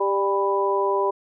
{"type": "harmonic tone with a mistuned harmonic", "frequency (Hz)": 197.6, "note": "G3", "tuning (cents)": 14, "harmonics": [2, 3, 4, 5], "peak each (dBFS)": [-22, -27, -31, -23], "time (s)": [0, 1.11], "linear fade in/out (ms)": 10, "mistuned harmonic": 4, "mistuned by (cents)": 23, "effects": []}